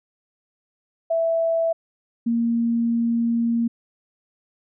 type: tone pair in turn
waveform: sine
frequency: 660 / 232.8 Hz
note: E5 / A#3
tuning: +2 / -2 cents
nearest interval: octave + tritone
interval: 1804 cents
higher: first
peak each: -18 dBFS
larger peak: neither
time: 1.1-1.73 / 2.26-3.68 s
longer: second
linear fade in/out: 10 ms
effects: none